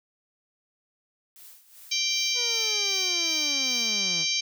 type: noise with tremolo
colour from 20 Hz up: blue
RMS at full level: -47 dBFS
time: 1.36-4 s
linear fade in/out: 0 ms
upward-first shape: sine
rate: 2.6 Hz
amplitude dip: 75%
type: harmonic tone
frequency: 784 Hz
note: G5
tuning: in tune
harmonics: 3 / 4 / 5 / 6 / 7 / 8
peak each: -31 / -31 / -31 / -31 / -31 / -31 dBFS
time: 1.91-4.41 s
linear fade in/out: 10 ms
type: linear sweep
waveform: sawtooth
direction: down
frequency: 493.9 to 153.9 Hz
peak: -33 dBFS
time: 2.34-4.26 s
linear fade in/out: 50 ms
effects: none